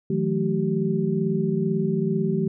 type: tone cluster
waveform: sine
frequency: 157.2 / 179.5 / 215.4 / 384.5 Hz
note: D#3 / F3 / A3 / G4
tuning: +18 / +48 / -37 / -33 cents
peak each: -26 dBFS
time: 0.1-2.48 s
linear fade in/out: 5 ms
effects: none